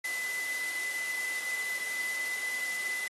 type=tone in noise; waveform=sine; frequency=2009 Hz; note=B6; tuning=29 cents sharp; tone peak=-32 dBFS; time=0.04-3.08 s; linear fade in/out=5 ms; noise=white; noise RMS=-40 dBFS; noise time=0.04-3.08 s; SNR=+5 dB; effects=high-pass 300 Hz 12 dB/octave + AAC 32 kbps